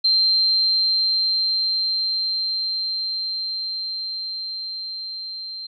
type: tone with level ramp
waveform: sine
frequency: 4146 Hz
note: C8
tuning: 17 cents flat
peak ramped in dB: -14 to -30 dBFS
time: 0.04-5.67 s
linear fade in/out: 10 ms
effects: none